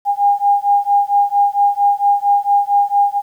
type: beating tone pair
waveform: sine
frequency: 808 / 812.4 Hz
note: G#5 / G#5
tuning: -48 / -38 cents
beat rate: 4.4 Hz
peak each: -14 dBFS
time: 0.05-3.22 s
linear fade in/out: 50 ms
effects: 8-bit